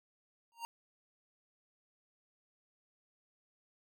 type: tone with exponential growth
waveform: square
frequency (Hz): 929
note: A#5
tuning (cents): -6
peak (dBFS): -36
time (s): 0.52-0.65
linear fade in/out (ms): 0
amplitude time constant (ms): 27
effects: none